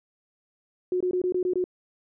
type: tone bursts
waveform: sine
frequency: 363.7 Hz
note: F#4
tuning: 30 cents flat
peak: -22 dBFS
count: 7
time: 0.92-1.641 s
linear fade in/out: 2 ms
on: 85 ms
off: 21 ms
effects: none